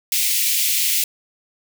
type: high-pass noise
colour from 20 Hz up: white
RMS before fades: -19 dBFS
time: 0.12-1.04 s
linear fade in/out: 2 ms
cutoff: 2100 Hz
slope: 48 dB/octave
effects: none